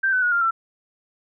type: tone with pitch steps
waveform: sine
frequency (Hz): 1568 / 1508.5 / 1451.2 / 1396.1 / 1343.1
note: G6 / F#6 / F#6 / F6 / E6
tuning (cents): 0 / +33 / -34 / -1 / +32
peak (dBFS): -17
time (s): 0.03-0.51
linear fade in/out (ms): 10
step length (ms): 96
effects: none